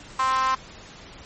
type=tone with high-pass filter; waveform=sawtooth; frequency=261.8 Hz; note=C4; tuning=1 cent sharp; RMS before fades=-22 dBFS; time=0.19-0.55 s; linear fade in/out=5 ms; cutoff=1100 Hz; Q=9.1; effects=pink hiss -44 dBFS RMS until 1.25 s + MP3 32 kbps